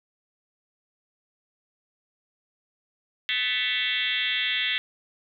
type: tone with frequency modulation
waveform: sine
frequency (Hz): 2692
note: E7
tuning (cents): +36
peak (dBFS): -23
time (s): 3.29-4.78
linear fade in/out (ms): 0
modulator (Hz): 236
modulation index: 4
effects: none